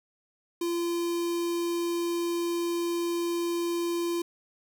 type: tone with notch filter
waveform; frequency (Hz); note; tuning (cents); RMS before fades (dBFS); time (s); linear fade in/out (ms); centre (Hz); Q
square; 342.5; F4; -34; -29; 0.61-4.22; 5; 1600; 1.1
effects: 9-bit